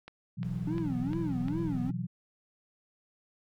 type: click train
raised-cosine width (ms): 0.3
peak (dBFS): -29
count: 5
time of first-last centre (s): 0.08-1.484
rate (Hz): 2.85
type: chord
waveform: sine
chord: B suspended fourth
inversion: none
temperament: equal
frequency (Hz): 123.47 / 164.81 / 185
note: B2 / E3 / F#3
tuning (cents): 0 / 0 / 0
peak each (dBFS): -36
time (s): 0.37-2.07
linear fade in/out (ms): 20
type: noise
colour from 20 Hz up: brown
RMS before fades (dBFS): -45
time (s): 0.44-1.9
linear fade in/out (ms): 5
type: tone with vibrato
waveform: triangle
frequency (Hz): 286.4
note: D4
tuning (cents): -43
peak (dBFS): -30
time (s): 0.67-1.91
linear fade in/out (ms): 5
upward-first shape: sine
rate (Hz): 2.4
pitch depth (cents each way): 280
effects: none